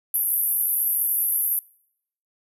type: band-pass noise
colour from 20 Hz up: pink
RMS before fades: -23 dBFS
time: 0.14-1.59 s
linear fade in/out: 2 ms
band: 11000 to 13000 Hz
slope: 96 dB/octave
effects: noise-tail reverb RT60 0.7 s tail -24 dB re dry